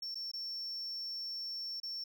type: tone with dropouts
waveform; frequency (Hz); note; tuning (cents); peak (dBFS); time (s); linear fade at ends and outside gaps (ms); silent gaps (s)
triangle; 5440; F8; -46; -37; 0.02-2.04; 5; 0.146-0.154 / 0.316-0.335 / 1.801-1.831
effects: 13-bit